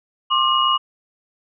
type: tone cluster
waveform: sine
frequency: 1062 / 1189 / 2892 Hz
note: C6 / D6 / F#7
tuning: +25 / +21 / -40 cents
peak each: -19 dBFS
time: 0.3-0.78 s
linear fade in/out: 20 ms
effects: none